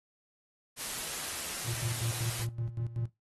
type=noise; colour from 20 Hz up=white; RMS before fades=-37 dBFS; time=0.76-2.47 s; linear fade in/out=50 ms
type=tone with tremolo; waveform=triangle; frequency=116.54 Hz; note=A#2; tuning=in tune; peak=-29 dBFS; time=1.64-3.1 s; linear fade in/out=50 ms; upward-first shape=square; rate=5.3 Hz; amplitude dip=75%
effects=noise-tail reverb RT60 0.2 s tail -19 dB re dry + AAC 32 kbps